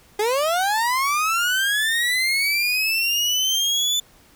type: linear sweep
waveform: 30% pulse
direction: up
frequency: 404.6 to 3520 Hz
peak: -16 dBFS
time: 0.19-4 s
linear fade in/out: 5 ms
effects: pink hiss -53 dBFS RMS until 4.35 s